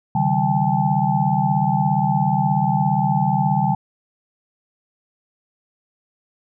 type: tone cluster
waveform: sine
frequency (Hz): 138.1 / 155 / 193 / 791 / 868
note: C#3 / D#3 / G3 / G5 / A5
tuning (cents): -6 / -6 / -27 / +15 / -24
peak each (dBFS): -22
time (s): 0.15-3.75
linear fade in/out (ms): 5
effects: none